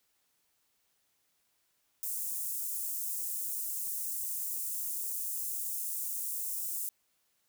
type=high-pass noise; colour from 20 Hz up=white; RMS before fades=-36 dBFS; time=2.03-6.89 s; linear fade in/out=0 ms; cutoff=7600 Hz; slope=24 dB/octave; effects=white hiss -75 dBFS RMS until 7.48 s